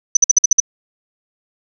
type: tone bursts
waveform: sine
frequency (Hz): 6000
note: F#8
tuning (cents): +23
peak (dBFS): -5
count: 7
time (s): 0.15-0.602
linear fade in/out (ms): 5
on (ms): 20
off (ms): 52
effects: none